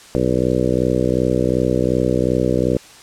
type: harmonic tone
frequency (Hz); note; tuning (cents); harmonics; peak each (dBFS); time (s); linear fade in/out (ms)
62.7; B1; +27; 1 / 2 / 3 / 4 / 5 / 6 / 7 / 8 / 9; -27 / -23 / -23 / -24 / -22 / -24 / -23 / -22 / -26; 0.15-2.77; 0
effects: white hiss -42 dBFS RMS until 3.02 s + low-pass 8000 Hz 12 dB/octave